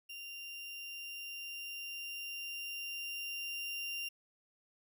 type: tone with level ramp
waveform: 35% pulse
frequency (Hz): 2782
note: F7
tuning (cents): -7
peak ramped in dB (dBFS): -43 to -36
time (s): 0.09-4.09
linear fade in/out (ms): 10
effects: none